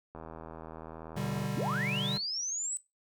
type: click train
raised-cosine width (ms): 1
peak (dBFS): -30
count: 106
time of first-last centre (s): 0.15-1.454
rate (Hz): 80.5
type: chord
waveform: square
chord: G major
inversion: first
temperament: equal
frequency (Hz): 123.47 / 146.83 / 196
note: B2 / D3 / G3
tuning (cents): 0 / 0 / 0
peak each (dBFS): -39 / -36 / -37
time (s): 1.16-2.18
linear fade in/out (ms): 10
type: linear sweep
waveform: sine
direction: up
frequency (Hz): 162 to 8100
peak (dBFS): -32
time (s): 1.56-2.77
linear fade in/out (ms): 0
effects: noise-tail reverb RT60 0.2 s tail -17 dB re dry